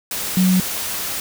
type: tone in noise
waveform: sine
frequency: 185 Hz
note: F#3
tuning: in tune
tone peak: -12 dBFS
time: 0.37-0.6 s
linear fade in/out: 2 ms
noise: white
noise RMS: -25 dBFS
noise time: 0.11-1.2 s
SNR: +10 dB
effects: none